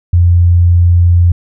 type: tone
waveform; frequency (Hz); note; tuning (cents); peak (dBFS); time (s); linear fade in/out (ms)
sine; 87.1; F2; -4; -4; 0.13-1.32; 5
effects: none